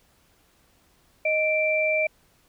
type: tone pair together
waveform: sine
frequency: 623.1 / 2349 Hz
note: D#5 / D7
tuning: +2 / 0 cents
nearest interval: octave + major seventh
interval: 2298 cents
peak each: -23 dBFS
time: 1.25-2.07 s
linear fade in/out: 5 ms
effects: pink hiss -62 dBFS RMS until 2.48 s